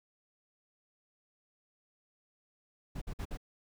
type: noise bursts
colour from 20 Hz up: brown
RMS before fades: -38 dBFS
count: 4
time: 2.95-3.373 s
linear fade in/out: 10 ms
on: 66 ms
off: 53 ms
effects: none